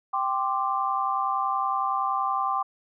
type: chord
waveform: sine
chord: G suspended fourth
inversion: none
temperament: just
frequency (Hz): 784 / 1045.3 / 1176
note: G5 / C6 / D6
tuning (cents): 0 / -2 / +2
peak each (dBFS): -28 / -28 / -27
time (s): 0.13-2.63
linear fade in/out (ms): 10
effects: none